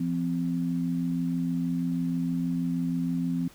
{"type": "tone pair together", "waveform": "sine", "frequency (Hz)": [171.2, 257.5], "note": ["F3", "C4"], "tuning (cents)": [-34, -28], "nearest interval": "perfect fifth", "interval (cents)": 706, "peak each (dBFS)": -28, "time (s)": [0, 3.48], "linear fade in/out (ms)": 5, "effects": ["pink hiss -54 dBFS RMS until 3.54 s"]}